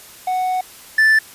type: tone pair in turn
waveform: triangle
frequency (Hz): 740 / 1760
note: F#5 / A6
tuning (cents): 0 / 0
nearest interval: octave + minor third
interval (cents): 1500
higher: second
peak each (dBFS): -15 / -8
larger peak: second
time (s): 0.27-0.61 / 0.98-1.19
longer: first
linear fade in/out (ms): 5
effects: white hiss -41 dBFS RMS until 1.34 s + resampled to 32000 Hz